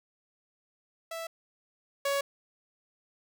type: tone pair in turn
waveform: sawtooth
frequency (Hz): 659.3 / 559.3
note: E5 / C#5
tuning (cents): 0 / +15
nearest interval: minor third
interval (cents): 285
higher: first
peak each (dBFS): -32 / -23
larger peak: second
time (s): 1.11-1.27 / 2.05-2.21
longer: neither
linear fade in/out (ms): 5
effects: none